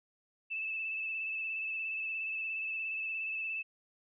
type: tone with vibrato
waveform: sine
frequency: 2627 Hz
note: E7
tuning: 7 cents flat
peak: -34 dBFS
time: 0.5-3.63 s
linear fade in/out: 20 ms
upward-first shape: square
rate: 17 Hz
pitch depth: 19 cents each way
effects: none